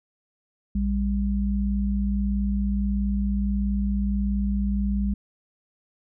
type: tone pair together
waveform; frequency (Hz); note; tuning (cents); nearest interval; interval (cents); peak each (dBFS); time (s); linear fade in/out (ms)
sine; 58.47 / 200; A#1 / G3; +6 / +35; octave + major sixth; 2129; -24; 0.75-5.14; 5
effects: none